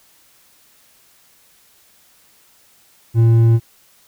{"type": "tone with hard clipping", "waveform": "sine", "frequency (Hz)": 114.8, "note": "A#2", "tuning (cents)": -26, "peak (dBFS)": -10, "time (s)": [3.14, 3.6], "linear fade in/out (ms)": 50, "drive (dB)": 5, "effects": ["white hiss -53 dBFS RMS until 4.07 s"]}